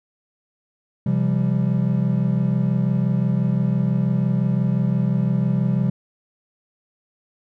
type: chord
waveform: triangle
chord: C suspended fourth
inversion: none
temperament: equal with one note detuned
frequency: 130.81 / 170.13 / 196 Hz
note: C3 / F3 / G3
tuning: 0 / -45 / 0 cents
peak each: -19 / -20 / -20 dBFS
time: 1.06-5.9 s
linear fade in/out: 5 ms
effects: none